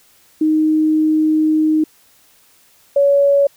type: tone pair in turn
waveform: sine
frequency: 311.1 / 562.7 Hz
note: D#4 / C#5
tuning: 0 / +26 cents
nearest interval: minor seventh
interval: 1026 cents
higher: second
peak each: -11 / -9 dBFS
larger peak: second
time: 0.41-1.84 / 2.96-3.47 s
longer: first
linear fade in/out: 5 ms
effects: white hiss -52 dBFS RMS until 3.56 s